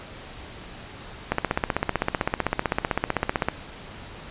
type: click train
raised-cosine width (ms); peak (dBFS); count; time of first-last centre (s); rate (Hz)
0.5; -6; 35; 1.32-3.486; 15.7
effects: pink hiss -41 dBFS RMS until 4.3 s + resampled to 8000 Hz